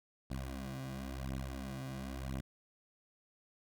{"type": "beating tone pair", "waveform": "15% pulse", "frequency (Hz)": [65.7, 66.67], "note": ["C2", "C2"], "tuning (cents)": [8, 33], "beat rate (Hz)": 0.97, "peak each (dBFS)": [-37, -36], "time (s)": [0.3, 2.41], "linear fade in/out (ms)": 10, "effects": []}